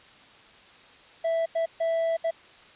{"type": "tone bursts at uneven times", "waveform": "triangle", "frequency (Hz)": 659.3, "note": "E5", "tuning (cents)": 0, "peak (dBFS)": -21, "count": 4, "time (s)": [[1.24, 1.46], [1.55, 1.66], [1.8, 2.17], [2.24, 2.31]], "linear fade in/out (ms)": 10, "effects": ["white hiss -52 dBFS RMS until 2.75 s", "resampled to 8000 Hz"]}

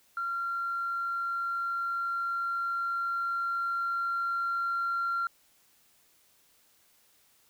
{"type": "tone with level ramp", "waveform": "sine", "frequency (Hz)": 1377, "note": "F6", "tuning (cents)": -25, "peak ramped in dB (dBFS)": [-29, -26], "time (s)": [0.17, 5.27], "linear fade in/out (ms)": 2, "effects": ["tanh soft clip ceiling -24 dBFS", "white hiss -65 dBFS RMS until 7.49 s"]}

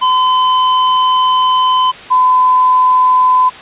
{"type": "tone pair in turn", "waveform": ["square", "sine"], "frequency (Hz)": [1019, 1013.3], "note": ["C6", "B5"], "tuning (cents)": [-46, 44], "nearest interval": "unison", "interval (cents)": 10, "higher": "first", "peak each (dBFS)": [-9, -6], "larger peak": "second", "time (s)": [[0.01, 1.92], [2.1, 3.5]], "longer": "first", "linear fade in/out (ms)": 20, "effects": ["white hiss -31 dBFS RMS until 3.61 s", "resampled to 8000 Hz"]}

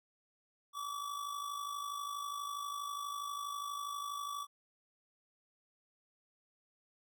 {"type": "tone with amplitude modulation", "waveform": "square", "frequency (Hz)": 1149, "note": "D6", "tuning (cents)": -38, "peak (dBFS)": -37, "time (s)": [0.73, 4.47], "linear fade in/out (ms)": 50, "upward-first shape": "sine", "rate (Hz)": 52.3, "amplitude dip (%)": 55, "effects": []}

